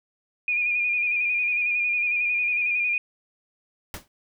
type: tone with vibrato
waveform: sine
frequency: 2436 Hz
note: D#7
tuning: 37 cents flat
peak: -21 dBFS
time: 0.48-2.98 s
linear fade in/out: 2 ms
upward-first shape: square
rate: 11 Hz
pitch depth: 28 cents each way
type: noise with exponential decay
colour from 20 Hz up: pink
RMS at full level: -31 dBFS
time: 3.94-4.08 s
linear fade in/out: 1 ms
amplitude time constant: 29 ms
effects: none

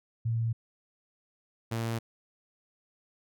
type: tone pair in turn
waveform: sine / sawtooth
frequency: 114.5 / 114.5 Hz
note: A#2 / A#2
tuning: -31 / -31 cents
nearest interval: unison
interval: 0 cents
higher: neither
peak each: -26 dBFS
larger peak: neither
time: 0.25-0.53 / 1.71-1.99 s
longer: neither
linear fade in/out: 10 ms
effects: none

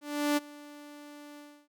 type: tone with ADSR envelope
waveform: sawtooth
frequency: 293 Hz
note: D4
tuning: 4 cents flat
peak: -20 dBFS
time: 0.01-1.68 s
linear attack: 360 ms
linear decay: 23 ms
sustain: -22 dB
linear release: 300 ms
effects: none

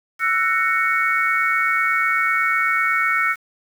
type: chord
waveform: sine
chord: F# dominant seventh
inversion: third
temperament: just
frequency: 1332 / 1480 / 1850 / 2220 Hz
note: E6 / F#6 / A#6 / C#7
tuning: +18 / 0 / -14 / +2 cents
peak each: -21 / -24 / -24 / -20 dBFS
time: 0.19-3.36 s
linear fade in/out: 50 ms
effects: 7-bit

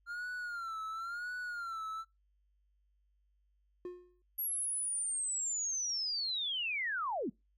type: tone with vibrato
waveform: triangle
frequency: 1388 Hz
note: F6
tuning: 11 cents flat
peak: -36 dBFS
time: 0.06-2.05 s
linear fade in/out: 50 ms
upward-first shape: sine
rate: 0.96 Hz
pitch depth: 110 cents each way
type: tone with exponential decay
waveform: triangle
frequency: 357.9 Hz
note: F4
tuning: 42 cents sharp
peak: -35 dBFS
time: 3.85-4.22 s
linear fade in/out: 2 ms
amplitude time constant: 80 ms
type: linear sweep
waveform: sine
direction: down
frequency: 11610 to 180 Hz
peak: -33 dBFS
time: 4.38-7.3 s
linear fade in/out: 10 ms
effects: noise-tail reverb RT60 0.2 s tail -24 dB re dry + added 50 Hz sine -70 dBFS peak until 7.57 s

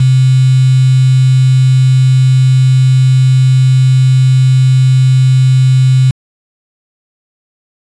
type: tone with quantisation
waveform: sine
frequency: 130 Hz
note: C3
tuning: 11 cents flat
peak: -4 dBFS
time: 0-6.11 s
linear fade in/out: 5 ms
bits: 4
effects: resampled to 22050 Hz

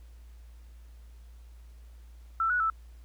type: tone with pitch steps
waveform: sine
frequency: 1332 / 1467 / 1318 Hz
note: E6 / F#6 / E6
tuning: +18 / -15 / -1 cents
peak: -24 dBFS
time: 2.4-2.7 s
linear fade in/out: 2 ms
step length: 100 ms
effects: added 58 Hz sine -47 dBFS peak until 3.04 s + pink hiss -66 dBFS RMS until 3.04 s

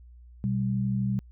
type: tone pair together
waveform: sine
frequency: 123.47 / 196 Hz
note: B2 / G3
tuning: 0 / 0 cents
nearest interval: minor sixth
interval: 800 cents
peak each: -27 dBFS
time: 0.44-1.19 s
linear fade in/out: 0 ms
effects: added 60 Hz sine -47 dBFS peak until 1.31 s

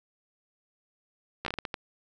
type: slowing click train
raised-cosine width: 0.3 ms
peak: -16 dBFS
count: 8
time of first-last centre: 1.45-1.742 s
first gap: 13 ms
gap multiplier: 1.38
effects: none

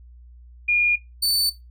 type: tone pair in turn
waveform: sine / sawtooth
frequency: 2426 / 4519 Hz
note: D#7 / C#8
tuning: -44 / +33 cents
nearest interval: major seventh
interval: 1077 cents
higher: second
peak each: -16 dBFS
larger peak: neither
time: 0.68-0.96 / 1.22-1.5 s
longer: neither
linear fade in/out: 10 ms
effects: noise-tail reverb RT60 0.2 s tail -17 dB re dry + added 60 Hz sine -43 dBFS peak until 1.7 s

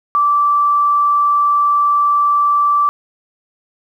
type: tone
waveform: sine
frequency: 1165 Hz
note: D6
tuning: 14 cents flat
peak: -10 dBFS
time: 0.15-2.89 s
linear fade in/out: 0 ms
effects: 8-bit

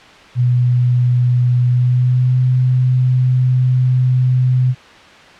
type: tone with pitch glide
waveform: sine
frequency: 123.47 to 127.16 Hz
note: B2 to C3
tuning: 0 to -49 cents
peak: -10 dBFS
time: 0.35-4.75 s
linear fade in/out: 50 ms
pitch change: +51 cents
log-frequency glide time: 1.68-2.39 s
effects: white hiss -40 dBFS RMS until 5.39 s + low-pass 3000 Hz 12 dB/octave

